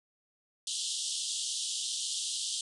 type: band-pass noise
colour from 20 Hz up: pink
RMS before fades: -35 dBFS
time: 0.67-2.61 s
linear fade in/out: 2 ms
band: 3000 to 9700 Hz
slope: 96 dB/octave
effects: none